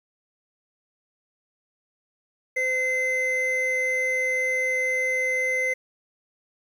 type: tone pair together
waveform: triangle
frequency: 513 / 2059 Hz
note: C5 / C7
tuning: -34 / -28 cents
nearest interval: 2 octaves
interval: 2406 cents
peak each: -27 / -21 dBFS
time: 2.56-5.74 s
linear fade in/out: 10 ms
effects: 9-bit